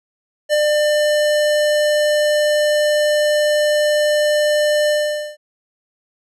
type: tone with ADSR envelope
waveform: square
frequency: 598 Hz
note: D5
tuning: 31 cents sharp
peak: -12 dBFS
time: 0.49-5.37 s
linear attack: 43 ms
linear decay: 20 ms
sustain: -2 dB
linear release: 470 ms
effects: low-pass 10000 Hz 12 dB/octave